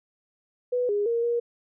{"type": "tone with pitch steps", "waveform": "sine", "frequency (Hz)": [493.8, 410.8, 466.5, 473.3], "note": ["B4", "G#4", "A#4", "A#4"], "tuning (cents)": [0, -19, 1, 26], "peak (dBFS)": -22, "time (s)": [0.72, 1.4], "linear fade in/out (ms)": 10, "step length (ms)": 170, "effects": []}